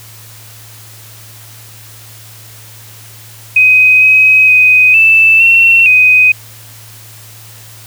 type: tone with pitch steps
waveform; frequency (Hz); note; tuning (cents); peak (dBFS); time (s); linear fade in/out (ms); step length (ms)
sine; 2514 / 2532 / 2506 / 2643 / 2712 / 2505; D#7 / D#7 / D#7 / E7 / E7 / D#7; +17 / +30 / +12 / +4 / +49 / +11; -3; 3.56-6.32; 5; 460
effects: added 110 Hz sine -36 dBFS peak until 7.86 s + white hiss -36 dBFS RMS until 7.86 s